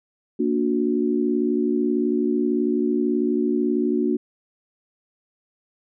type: chord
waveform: sine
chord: Bb augmented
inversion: none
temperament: just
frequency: 233.1 / 291.4 / 364.2 Hz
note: Bb3 / D4 / F#4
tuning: 0 / -13 / -27 cents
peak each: -23 dBFS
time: 0.39-4.17 s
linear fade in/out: 10 ms
effects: none